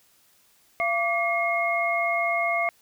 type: tone cluster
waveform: sine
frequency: 684 / 1159 / 2152 Hz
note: F5 / D6 / C7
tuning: -36 / -23 / +48 cents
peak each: -25 / -30 / -25 dBFS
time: 0.8-2.69 s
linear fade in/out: 0 ms
effects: white hiss -61 dBFS RMS until 2.81 s